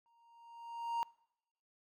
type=tone with exponential growth; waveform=triangle; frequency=932.3 Hz; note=A#5; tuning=in tune; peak=-29 dBFS; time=0.06-1.03 s; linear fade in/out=0 ms; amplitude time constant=210 ms; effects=noise-tail reverb RT60 0.8 s tail -24 dB re dry